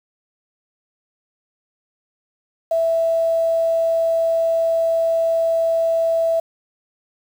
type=tone with quantisation; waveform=sine; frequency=659.3 Hz; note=E5; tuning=in tune; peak=-15 dBFS; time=2.71-6.4 s; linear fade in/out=5 ms; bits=7; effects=none